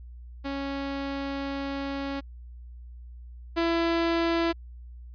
sawtooth tone pair in turn, 276.7 / 334.8 Hz, C#4 / E4, -3 / +27 cents, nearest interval minor third, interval 330 cents, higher second, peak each -26 / -19 dBFS, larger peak second, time 0.44-2.21 / 3.56-4.53 s, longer first, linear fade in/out 20 ms, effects added 60 Hz sine -41 dBFS peak until 5.14 s + resampled to 11025 Hz

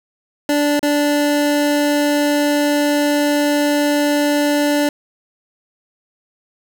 25% pulse tone with dropouts, 292.1 Hz, D4, 9 cents flat, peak -10 dBFS, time 0.49-4.89 s, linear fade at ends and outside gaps 2 ms, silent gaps 0.794-0.829 s, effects none

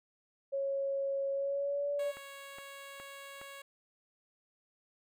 sine tone with pitch glide, 550 to 574.4 Hz, C#5 to D5, -14 to -39 cents, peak -31 dBFS, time 0.52-2.12 s, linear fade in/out 20 ms, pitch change +75 cents, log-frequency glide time 1.32-1.91 s
10% pulse tone, 554.4 Hz, C#5, in tune, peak -38 dBFS, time 1.99-3.62 s, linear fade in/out 5 ms
click train, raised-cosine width 0.5 ms, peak -33 dBFS, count 4, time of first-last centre 2.17-3.415 s, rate 2.41 Hz
effects none

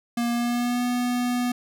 square tone with pitch glide, 236.9 to 245.4 Hz, A#3 to B3, +28 to -11 cents, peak -23 dBFS, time 0.17-1.52 s, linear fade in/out 5 ms, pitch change +61 cents, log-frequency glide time 0.31-0.83 s, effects none

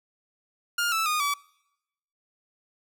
sawtooth tone with pitch steps, 1411 / 1316.5 / 1228.3 / 1146.1 Hz, F6 / E6 / D#6 / D6, +17 / -3 / -23 / -43 cents, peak -20 dBFS, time 0.78-1.34 s, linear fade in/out 5 ms, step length 140 ms, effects noise-tail reverb RT60 0.9 s tail -26 dB re dry

